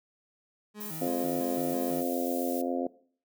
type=tone with vibrato; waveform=30% pulse; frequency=182.8 Hz; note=F#3; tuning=21 cents flat; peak=-37 dBFS; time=0.74-2.04 s; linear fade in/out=50 ms; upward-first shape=square; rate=3 Hz; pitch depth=240 cents each way
type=noise; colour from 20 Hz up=violet; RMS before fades=-40 dBFS; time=0.8-2.62 s; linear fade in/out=10 ms
type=harmonic tone; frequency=87.31 Hz; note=F2; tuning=in tune; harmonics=3 / 4 / 5 / 6 / 7 / 8; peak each=-31 / -35 / -39 / -35 / -39 / -36 dBFS; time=1.01-2.87 s; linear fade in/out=5 ms
effects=noise-tail reverb RT60 0.5 s tail -19 dB re dry